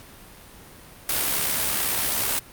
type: noise with amplitude modulation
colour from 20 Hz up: white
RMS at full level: -22 dBFS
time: 1.09-2.39 s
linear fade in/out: 2 ms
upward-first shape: sine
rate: 69.1 Hz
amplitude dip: 40%
effects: pink hiss -46 dBFS RMS until 2.52 s + Opus 48 kbps